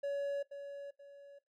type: tone with echo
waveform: triangle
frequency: 564 Hz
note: C#5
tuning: 30 cents sharp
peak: -32 dBFS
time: 0.03-0.43 s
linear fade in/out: 10 ms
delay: 480 ms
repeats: 2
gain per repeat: -9 dB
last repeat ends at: 1.39 s
effects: noise-tail reverb RT60 0.2 s tail -20 dB re dry